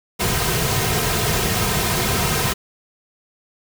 pink noise with comb filter, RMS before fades -20 dBFS, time 0.19-2.54 s, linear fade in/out 20 ms, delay 3.5 ms, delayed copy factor -0.65, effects none

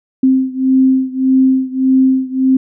sine beating tone pair, 261.6 / 263.3 Hz, C4 / C4, 0 / +11 cents, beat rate 1.7 Hz, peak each -11 / -13 dBFS, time 0.23-2.57 s, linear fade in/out 5 ms, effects none

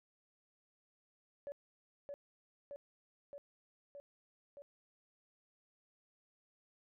sine tone with echo, 569 Hz, C#5, 45 cents sharp, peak -40 dBFS, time 1.47-1.52 s, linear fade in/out 0 ms, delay 620 ms, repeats 5, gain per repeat -2 dB, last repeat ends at 4.62 s, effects tanh soft clip ceiling -38 dBFS

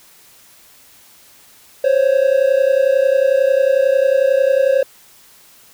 triangle tone pair together, 523.3 / 554.4 Hz, C5 / C#5, 0 / 0 cents, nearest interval minor second, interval 100 cents, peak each -12 dBFS, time 1.84-4.83 s, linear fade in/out 5 ms, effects white hiss -47 dBFS RMS until 5.73 s

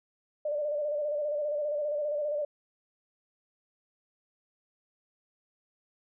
sine tone with vibrato, 592 Hz, D5, 14 cents sharp, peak -28 dBFS, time 0.45-2.45 s, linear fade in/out 5 ms, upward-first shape square, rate 15 Hz, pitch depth 39 cents each way, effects none

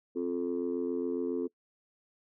sine chord, F major, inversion second, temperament just, 261.9 / 349.2 / 436.5 Hz, C4 / F4 / A4, +2 / 0 / -14 cents, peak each -33 dBFS, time 0.15-1.48 s, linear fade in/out 20 ms, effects noise-tail reverb RT60 0.1 s tail -23 dB re dry + tanh soft clip ceiling -23 dBFS

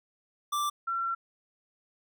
square / sine tone pair in turn, 1174.7 / 1358.4 Hz, D6 / F6, 0 / -48 cents, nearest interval minor third, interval 252 cents, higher second, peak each -28 dBFS, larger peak neither, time 0.52-0.7 / 0.87-1.15 s, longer second, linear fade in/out 10 ms, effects none

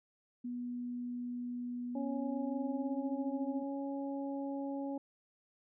sine tone with pitch glide, 244.3 to 263.4 Hz, B3 to C4, -19 to +12 cents, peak -37 dBFS, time 0.44-3.63 s, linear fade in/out 10 ms, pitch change +131 cents, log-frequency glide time 2.08-3.02 s
harmonic tone, 277.2 Hz, C#4, in tune, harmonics 1 / 2 / 3, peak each -37 / -43 / -47 dBFS, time 1.95-4.98 s, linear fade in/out 5 ms
effects none

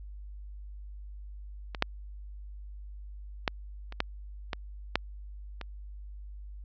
clicks, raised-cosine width 0.3 ms, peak -20 / -7 / -9 / -26 / -10 / -15 / -8 / -22 dBFS, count 8, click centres 1.748 / 1.824 / 3.478 / 3.924 / 4.004 / 4.532 / 4.956 / 5.613 s, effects added 50 Hz sine -41 dBFS peak until 6.64 s + resampled to 16000 Hz

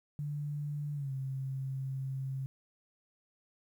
sine tone with pitch glide, 146.7 to 133.75 Hz, D3 to C3, -2 to +38 cents, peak -34 dBFS, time 0.19-2.46 s, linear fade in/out 0 ms, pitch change -160 cents, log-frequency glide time 0.94-1.12 s, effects 11-bit

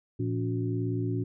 sine tone cluster, 114.5 / 171.9 / 283.1 / 364.3 Hz, A#2 / F3 / C#4 / F#4, -31 / -27 / +37 / -27 cents, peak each -29 / -37 / -33 / -35 dBFS, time 0.19-1.24 s, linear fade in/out 10 ms, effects none

